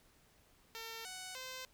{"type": "tone with pitch steps", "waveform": "5% pulse", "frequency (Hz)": [453.1, 743, 516], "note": ["A#4", "F#5", "C5"], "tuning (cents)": [-49, 7, -24], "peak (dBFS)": -33, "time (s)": [0.75, 1.65], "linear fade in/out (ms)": 0, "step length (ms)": 300, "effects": ["pink hiss -68 dBFS RMS until 1.73 s"]}